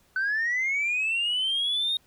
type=linear sweep; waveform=sine; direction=up; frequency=1502 to 3729 Hz; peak=-22 dBFS; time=0.16-1.97 s; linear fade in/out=2 ms; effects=tanh soft clip ceiling -21 dBFS + pink hiss -63 dBFS RMS until 2.06 s